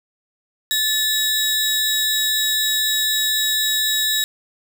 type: tone pair together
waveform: sawtooth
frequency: 1746 / 3826 Hz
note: A6 / A#7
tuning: -14 / +44 cents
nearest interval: octave + major second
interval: 1358 cents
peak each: -21 / -15 dBFS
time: 0.71-4.24 s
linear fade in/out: 0 ms
effects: none